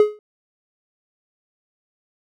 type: tone with exponential decay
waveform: triangle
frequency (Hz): 421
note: G#4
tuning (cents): +24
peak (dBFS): -5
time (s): 0-0.19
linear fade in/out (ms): 1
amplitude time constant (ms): 40
effects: none